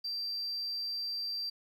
sine tone, 4699 Hz, D8, in tune, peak -32 dBFS, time 0.04-1.5 s, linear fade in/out 10 ms, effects tanh soft clip ceiling -31 dBFS + 11-bit

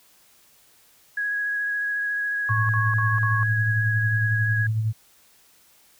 sine tone with vibrato, 1661.2 Hz, G#6, in tune, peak -23 dBFS, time 1.17-4.67 s, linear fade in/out 5 ms, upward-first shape sine, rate 14 Hz, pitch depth 12 cents each way
sine tone with tremolo, 110 Hz, A2, in tune, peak -19 dBFS, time 2.49-4.93 s, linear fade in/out 20 ms, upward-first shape sine, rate 11 Hz, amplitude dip 40%
sine tone bursts, 1100 Hz, C#6, 14 cents flat, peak -26 dBFS, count 4, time 2.49-3.431 s, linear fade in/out 0 ms, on 200 ms, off 47 ms
effects white hiss -57 dBFS RMS until 5.99 s

